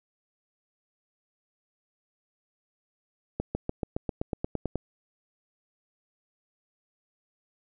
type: accelerating click train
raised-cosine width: 2 ms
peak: -15 dBFS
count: 12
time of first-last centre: 3.4-4.757 s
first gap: 150 ms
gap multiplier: 0.96
effects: none